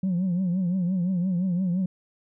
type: tone with vibrato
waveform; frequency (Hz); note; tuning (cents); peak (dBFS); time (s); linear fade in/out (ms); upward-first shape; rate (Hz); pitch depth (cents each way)
sine; 181.5; F#3; -33; -20; 0.03-1.86; 5; triangle; 5.8; 120
effects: tanh soft clip ceiling -20 dBFS